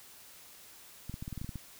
clicks, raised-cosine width 5 ms, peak -27 dBFS, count 10, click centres 1.096 / 1.141 / 1.225 / 1.279 / 1.327 / 1.377 / 1.415 / 1.445 / 1.492 / 1.557 s, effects white hiss -54 dBFS RMS until 1.79 s

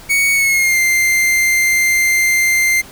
45% pulse tone with pitch glide, 2230 to 2093 Hz, C#7 to C7, +10 to 0 cents, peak -11 dBFS, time 0.09-2.82 s, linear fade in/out 20 ms, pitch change -110 cents, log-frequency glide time 0.33-0.79 s, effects pink hiss -38 dBFS RMS until 2.91 s

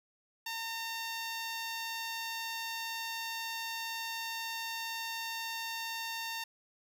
10% pulse tone, 911 Hz, A#5, 40 cents flat, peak -28 dBFS, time 0.46-6.44 s, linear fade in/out 5 ms, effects none

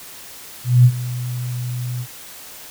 sine tone with ADSR envelope, 123.47 Hz, B2, in tune, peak -5 dBFS, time 0.64-2.07 s, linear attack 210 ms, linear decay 61 ms, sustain -17 dB, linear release 63 ms, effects white hiss -38 dBFS RMS until 2.7 s

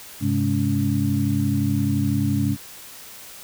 sine tone cluster, 99.7 / 131.4 / 208.1 / 282.2 Hz, G2 / C3 / G#3 / C#4, +30 / +8 / +4 / +31 cents, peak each -24 dBFS, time 0.2-2.57 s, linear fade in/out 50 ms, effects white hiss -41 dBFS RMS until 3.43 s

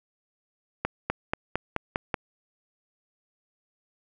accelerating click train, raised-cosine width 0.5 ms, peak -10 dBFS, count 7, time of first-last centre 0.85-2.142 s, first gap 250 ms, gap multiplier 0.94, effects none

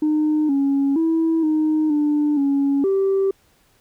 sine tone with pitch steps, 305.5 / 277.3 / 325.7 / 309.8 / 296.4 / 279.1 / 388.7 Hz, D#4 / C#4 / E4 / D#4 / D4 / C#4 / G4, -32 / +1 / -21 / -7 / +16 / +12 / -15 cents, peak -14 dBFS, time 0.02-3.31 s, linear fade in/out 5 ms, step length 470 ms, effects tanh soft clip ceiling -13 dBFS + pink hiss -59 dBFS RMS until 3.8 s

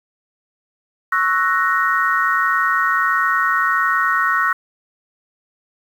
sine chord, F# dominant seventh, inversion second, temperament equal, 1108.7 / 1318.5 / 1480 / 1864.7 Hz, C#6 / E6 / F#6 / A#6, 0 / 0 / 0 / 0 cents, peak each -20 dBFS, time 1.12-4.53 s, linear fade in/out 5 ms, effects 7-bit

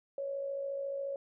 sine tone with amplitude modulation, 554.4 Hz, C#5, in tune, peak -32 dBFS, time 0.18-1.16 s, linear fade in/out 2 ms, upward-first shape sine, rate 54.2 Hz, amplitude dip 45%, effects none

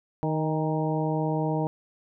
harmonic tone with a mistuned harmonic, 155.9 Hz, D#3, 4 cents sharp, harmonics 1 / 2 / 3 / 4 / 5 / 6, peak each -27 / -30 / -32 / -33 / -34 / -35 dBFS, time 0.23-1.67 s, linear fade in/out 0 ms, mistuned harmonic 5, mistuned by +40 cents, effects none

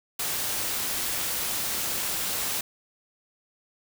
white noise, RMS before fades -29 dBFS, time 0.19-2.61 s, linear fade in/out 5 ms, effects none

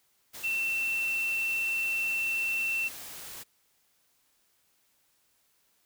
sine tone in noise, 2690 Hz, E7, 34 cents sharp, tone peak -27 dBFS, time 0.43-2.89 s, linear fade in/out 20 ms, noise white, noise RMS -43 dBFS, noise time 0.33-3.44 s, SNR +13 dB, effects white hiss -70 dBFS RMS until 5.85 s

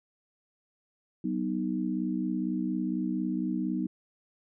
sine chord, B major, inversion second, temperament equal with one note detuned, 189.21 / 246.9 / 311.1 Hz, F#3 / B3 / D#4, +39 / 0 / 0 cents, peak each -32 dBFS, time 1.24-3.87 s, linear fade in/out 5 ms, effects none

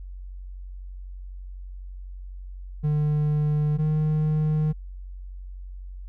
triangle tone pair in turn, 150 / 153.77 Hz, D3 / D#3, +37 / -20 cents, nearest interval unison, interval 43 cents, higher second, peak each -18 dBFS, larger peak neither, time 2.83-3.78 / 3.78-4.73 s, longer neither, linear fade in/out 20 ms, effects added 46 Hz sine -35 dBFS peak until 6.08 s

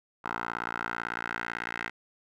10% pulse tone with band-pass filter sweep, 58 Hz, A#1, 8 cents flat, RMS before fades -35 dBFS, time 0.24-1.9 s, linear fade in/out 10 ms, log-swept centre 1200 to 1800 Hz, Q 3, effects none

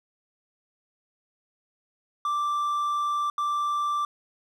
triangle tone bursts at uneven times, 1174.7 Hz, D6, in tune, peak -22 dBFS, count 2, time 2.25-3.3 / 3.38-4.05 s, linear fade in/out 2 ms, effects none

